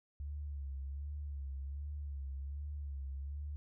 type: tone with vibrato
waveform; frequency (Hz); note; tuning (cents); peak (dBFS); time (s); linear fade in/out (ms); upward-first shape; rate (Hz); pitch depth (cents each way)
sine; 70.5; C#2; +30; -39; 0.2-3.56; 0; sine; 1.3; 68
effects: none